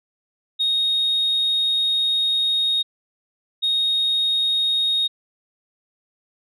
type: tone pair in turn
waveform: sine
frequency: 3729 / 3729 Hz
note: A#7 / A#7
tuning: 0 / 0 cents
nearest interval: unison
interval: 0 cents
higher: neither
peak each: -16 dBFS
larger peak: neither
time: 0.59-2.83 / 3.62-5.08 s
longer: first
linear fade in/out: 20 ms
effects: tanh soft clip ceiling -14 dBFS